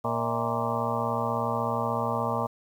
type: harmonic tone with a mistuned harmonic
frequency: 116.54 Hz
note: A#2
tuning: in tune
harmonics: 1 / 2 / 4 / 5 / 6 / 7 / 8 / 9 / 10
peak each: -34 / -34 / -34 / -34 / -34 / -34 / -34 / -34 / -34 dBFS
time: 0.04-2.47 s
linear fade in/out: 10 ms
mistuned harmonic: 6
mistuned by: -110 cents
effects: 9-bit